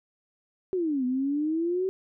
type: exponential two-way sweep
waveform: sine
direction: down then up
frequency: 384.6 to 247.7 to 384.6 Hz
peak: -24 dBFS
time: 0.73-1.89 s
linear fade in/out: 0 ms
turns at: 1.05 s
effects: none